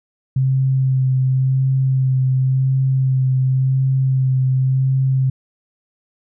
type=tone with vibrato; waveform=sine; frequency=131.6 Hz; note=C3; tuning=10 cents sharp; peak=-13 dBFS; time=0.36-5.3 s; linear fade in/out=5 ms; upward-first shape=sine; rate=0.92 Hz; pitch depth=17 cents each way; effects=none